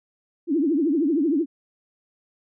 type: tone with vibrato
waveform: sine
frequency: 305.4 Hz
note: D#4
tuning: 32 cents flat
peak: -18 dBFS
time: 0.47-1.46 s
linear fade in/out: 50 ms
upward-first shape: triangle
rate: 13 Hz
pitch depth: 270 cents each way
effects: none